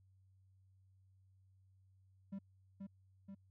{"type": "tone with echo", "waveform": "triangle", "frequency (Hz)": 196.1, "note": "G3", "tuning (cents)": 1, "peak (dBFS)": -40, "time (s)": [2.32, 2.39], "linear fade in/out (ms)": 10, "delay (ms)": 480, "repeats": 2, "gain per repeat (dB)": -3, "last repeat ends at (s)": 3.35, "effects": ["added 95 Hz sine -66 dBFS peak until 3.5 s"]}